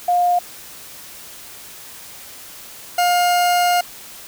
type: tone pair in turn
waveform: sine / 40% pulse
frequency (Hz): 709 / 709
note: F5 / F5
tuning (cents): +26 / +26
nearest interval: unison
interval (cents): 0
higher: neither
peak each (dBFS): -13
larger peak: neither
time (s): 0.08-0.39 / 2.98-3.81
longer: second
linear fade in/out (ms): 5
effects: white hiss -38 dBFS RMS until 4.27 s